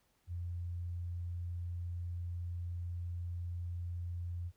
sine tone, 87.1 Hz, F2, 4 cents flat, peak -37 dBFS, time 0.27-4.52 s, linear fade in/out 50 ms, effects pink hiss -75 dBFS RMS until 4.56 s

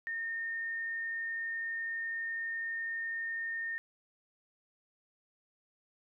sine tone, 1828 Hz, A#6, 34 cents flat, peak -34 dBFS, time 0.07-3.78 s, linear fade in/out 0 ms, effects none

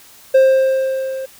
triangle tone with level ramp, 529 Hz, C5, 19 cents sharp, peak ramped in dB -4 to -21 dBFS, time 0.34-1.26 s, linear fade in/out 10 ms, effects white hiss -44 dBFS RMS until 1.39 s

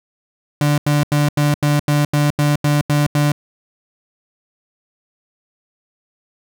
35% pulse tone bursts, 146.83 Hz, D3, in tune, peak -11 dBFS, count 11, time 0.61-3.32 s, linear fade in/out 2 ms, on 170 ms, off 84 ms, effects none

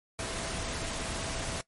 sine tone in noise, 659 Hz, E5, 1 cent flat, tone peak -44 dBFS, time 0.19-1.61 s, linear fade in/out 0 ms, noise pink, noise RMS -35 dBFS, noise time 0.19-1.61 s, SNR -12 dB, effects noise-tail reverb RT60 0.1 s tail -19 dB re dry + MP3 48 kbps

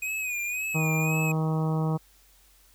square tone with vibrato, 2489 Hz, D#7, in tune, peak -29 dBFS, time 0.02-1.32 s, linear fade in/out 5 ms, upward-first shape sine, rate 1.9 Hz, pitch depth 71 cents each way
harmonic tone, 158.1 Hz, D#3, 28 cents sharp, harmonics 1 / 2 / 3 / 4 / 5 / 6 / 7 / 8, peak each -24 / -35 / -35 / -40 / -38 / -41 / -41 / -45 dBFS, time 0.74-1.98 s, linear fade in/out 20 ms
effects added 47 Hz sine -60 dBFS peak until 2.74 s + white hiss -60 dBFS RMS until 2.74 s

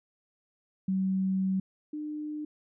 sine tone pair in turn, 190 / 301.6 Hz, F#3 / D4, +46 / +46 cents, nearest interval minor sixth, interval 800 cents, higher second, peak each -25 / -33 dBFS, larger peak first, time 0.88-1.6 / 1.93-2.45 s, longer first, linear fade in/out 5 ms, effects none

